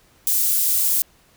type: high-pass noise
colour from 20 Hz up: pink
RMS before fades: -19 dBFS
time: 0.27-1.02 s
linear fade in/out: 0 ms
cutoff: 12000 Hz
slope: 12 dB/octave
effects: pink hiss -56 dBFS RMS until 1.36 s